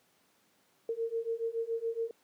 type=beating tone pair; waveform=sine; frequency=453.7 / 460.8 Hz; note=A#4 / A#4; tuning=-47 / -20 cents; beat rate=7.1 Hz; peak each=-35 / -34 dBFS; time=0.89-2.11 s; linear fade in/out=2 ms; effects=pink hiss -69 dBFS RMS until 2.23 s + high-pass 200 Hz 12 dB/octave